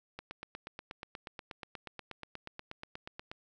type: click train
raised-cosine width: 0.3 ms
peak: -26 dBFS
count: 27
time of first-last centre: 0.19-3.315 s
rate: 8.32 Hz
effects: none